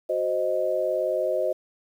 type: chord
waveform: sine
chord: C diminished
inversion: second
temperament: equal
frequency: 370 / 523.3 / 622.3 Hz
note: Gb4 / C5 / Eb5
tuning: 0 / 0 / 0 cents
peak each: -30 / -26 / -25 dBFS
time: 0.09-1.53 s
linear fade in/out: 10 ms
effects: 9-bit